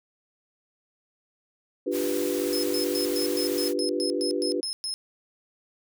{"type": "chord", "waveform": "sine", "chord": "G dominant seventh", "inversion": "second", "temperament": "equal", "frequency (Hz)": [293.7, 349.2, 392, 493.9], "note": ["D4", "F4", "G4", "B4"], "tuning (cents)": [0, 0, 0, 0], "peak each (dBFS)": -30, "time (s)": [1.86, 4.61], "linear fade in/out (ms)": 10}
{"type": "noise", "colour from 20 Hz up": "white", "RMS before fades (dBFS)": -36, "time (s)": [1.91, 3.74], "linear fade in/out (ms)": 50}
{"type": "tone bursts", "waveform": "35% pulse", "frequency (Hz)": 5180, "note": "E8", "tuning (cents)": -31, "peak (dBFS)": -26, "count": 12, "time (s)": [2.53, 4.94], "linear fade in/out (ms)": 0, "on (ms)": 100, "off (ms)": 110}
{"effects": []}